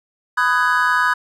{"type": "chord", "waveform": "triangle", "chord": "G# minor seventh", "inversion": "first", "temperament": "just", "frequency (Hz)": [996.7, 1245.9, 1495.1, 1661.2], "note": ["B5", "D#6", "F#6", "G#6"], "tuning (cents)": [16, 2, 18, 0], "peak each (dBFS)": -18, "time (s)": [0.37, 1.14], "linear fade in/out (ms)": 10, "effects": []}